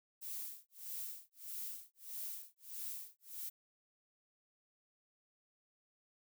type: noise with tremolo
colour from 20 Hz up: violet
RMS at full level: -43 dBFS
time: 0.21-3.5 s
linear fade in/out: 20 ms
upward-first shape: sine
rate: 1.6 Hz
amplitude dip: 100%
effects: none